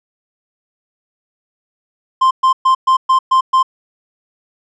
triangle tone bursts, 1046.5 Hz, C6, in tune, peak -6 dBFS, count 7, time 2.21-3.63 s, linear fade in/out 10 ms, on 100 ms, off 120 ms, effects resampled to 22050 Hz

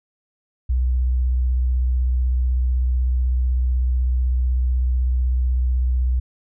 sine tone with vibrato, 62.6 Hz, B1, 24 cents sharp, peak -16 dBFS, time 0.69-6.2 s, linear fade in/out 10 ms, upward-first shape sine, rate 16 Hz, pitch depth 32 cents each way, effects none

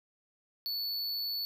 square tone, 4446 Hz, C#8, 4 cents sharp, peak -33 dBFS, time 0.66-1.45 s, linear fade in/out 0 ms, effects none

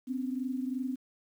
sine tone pair together, 254.3 / 277.2 Hz, C4 / C#4, -49 / 0 cents, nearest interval minor second, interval 149 cents, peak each -32 / -37 dBFS, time 0.07-0.96 s, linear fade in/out 20 ms, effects 10-bit

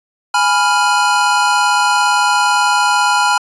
square chord, F diminished, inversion first, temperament equal, 830.6 / 987.8 / 1396.9 Hz, Ab5 / Cb6 / F6, 0 / 0 / 0 cents, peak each -16 dBFS, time 0.34-3.38 s, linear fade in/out 5 ms, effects resampled to 22050 Hz

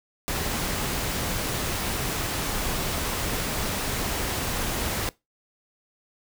pink noise, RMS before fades -28 dBFS, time 0.28-5.09 s, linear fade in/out 0 ms, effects noise-tail reverb RT60 0.2 s tail -21 dB re dry

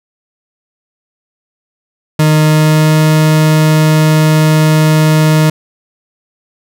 40% pulse tone with pitch glide, 154.2 to 155.45 Hz, D#3 to D#3, -15 to -1 cents, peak -5 dBFS, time 2.19-5.5 s, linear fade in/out 5 ms, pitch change +14 cents, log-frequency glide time 2.42-2.99 s, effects none

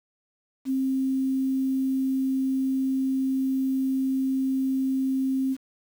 sine tone with quantisation, 264.7 Hz, C4, 20 cents sharp, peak -22 dBFS, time 0.65-5.57 s, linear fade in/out 50 ms, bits 8, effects none

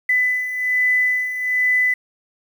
sine beating tone pair, 2000 / 2001.2 Hz, B6 / B6, +21 / +22 cents, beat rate 1.2 Hz, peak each -23 / -17 dBFS, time 0.09-1.94 s, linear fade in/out 5 ms, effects 7-bit

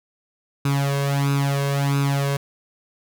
sawtooth tone with flanger, 140 Hz, C#3, 18 cents sharp, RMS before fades -21 dBFS, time 0.65-2.37 s, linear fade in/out 5 ms, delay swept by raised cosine 0.78 to 1.88 ms, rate 1.5 Hz, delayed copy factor +0.75, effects none

